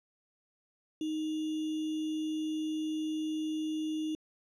sine tone with sample-and-hold, 311.1 Hz, D#4, in tune, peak -31 dBFS, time 1.01-4.15 s, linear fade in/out 2 ms, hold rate 3150 Hz, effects low-pass 7000 Hz 12 dB/octave

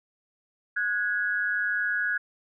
sine tone pair together, 1462 / 1661.2 Hz, F#6 / G#6, -21 / 0 cents, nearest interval major second, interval 221 cents, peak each -27 dBFS, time 0.76-2.18 s, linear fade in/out 10 ms, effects none

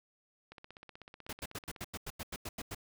click train, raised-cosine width 0.3 ms, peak -33 dBFS, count 22, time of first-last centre 0.52-1.824 s, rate 16.1 Hz
pink noise bursts, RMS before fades -41 dBFS, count 12, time 1.29-2.748 s, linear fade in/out 5 ms, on 39 ms, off 90 ms
effects none

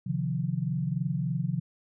sine tone cluster, 131.7 / 152.6 / 175.6 Hz, C3 / D#3 / F3, +12 / -33 / +10 cents, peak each -31 dBFS, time 0.06-1.6 s, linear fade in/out 10 ms, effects none

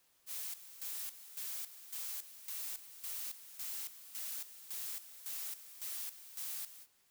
blue noise with tremolo, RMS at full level -42 dBFS, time 0.26-6.87 s, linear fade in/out 50 ms, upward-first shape square, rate 1.8 Hz, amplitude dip 75%, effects white hiss -72 dBFS RMS until 7.1 s

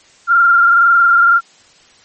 sine tone with frequency modulation, 1387 Hz, F6, 12 cents flat, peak -6 dBFS, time 0.27-1.41 s, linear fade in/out 50 ms, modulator 21.8 Hz, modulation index 1.4, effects white hiss -47 dBFS RMS until 2.04 s + MP3 32 kbps

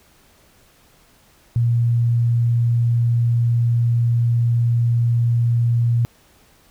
sine tone, 118.1 Hz, A#2, 23 cents sharp, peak -14 dBFS, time 1.56-6.05 s, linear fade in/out 0 ms, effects pink hiss -54 dBFS RMS until 6.7 s

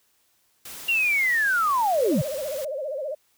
white noise, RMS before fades -39 dBFS, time 0.65-2.65 s, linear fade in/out 5 ms
sine linear sweep, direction down, 2807 to 110 Hz, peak -19 dBFS, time 0.88-2.22 s, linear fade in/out 10 ms
sine tone with vibrato, 570 Hz, C#5, 48 cents sharp, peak -27 dBFS, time 1.98-3.15 s, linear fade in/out 10 ms, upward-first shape sine, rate 15 Hz, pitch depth 160 cents each way
effects white hiss -66 dBFS RMS until 3.37 s

